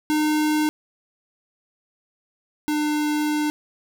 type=tone pair in turn; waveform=square; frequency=304.8 / 300.3 Hz; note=D#4 / D4; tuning=-36 / +39 cents; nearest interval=unison; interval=25 cents; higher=first; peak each=-19 / -21 dBFS; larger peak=first; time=0.1-0.69 / 2.68-3.5 s; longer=second; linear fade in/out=0 ms; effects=none